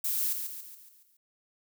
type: noise with echo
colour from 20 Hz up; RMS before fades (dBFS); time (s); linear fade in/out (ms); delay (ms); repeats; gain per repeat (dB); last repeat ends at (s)
violet; -30; 0.04-0.33; 5; 140; 6; -6; 1.17
effects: none